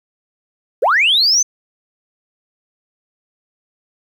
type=linear sweep; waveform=sine; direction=up; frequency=383.1 to 6310 Hz; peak=-9 dBFS; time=0.82-1.43 s; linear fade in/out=10 ms; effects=tanh soft clip ceiling -6 dBFS + 8-bit